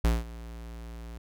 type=tone with ADSR envelope; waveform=square; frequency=57.4 Hz; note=A#1; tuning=26 cents flat; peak=-20 dBFS; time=0.04-1.18 s; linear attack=5 ms; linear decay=190 ms; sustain=-20 dB; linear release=4 ms; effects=none